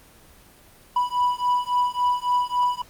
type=beating tone pair; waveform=triangle; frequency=983 / 986.6 Hz; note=B5 / B5; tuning=-8 / -2 cents; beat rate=3.6 Hz; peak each=-21 dBFS; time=0.96-2.82 s; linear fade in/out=5 ms; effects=pink hiss -51 dBFS RMS until 2.89 s + Opus 24 kbps